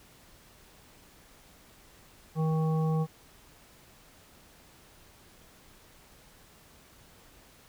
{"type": "harmonic tone", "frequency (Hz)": 158.5, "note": "D#3", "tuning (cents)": 32, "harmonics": [1, 3, 5, 7], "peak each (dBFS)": [-25, -35, -39, -42], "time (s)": [2.35, 3.07], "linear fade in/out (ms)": 50, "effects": ["pink hiss -57 dBFS RMS until 7.68 s"]}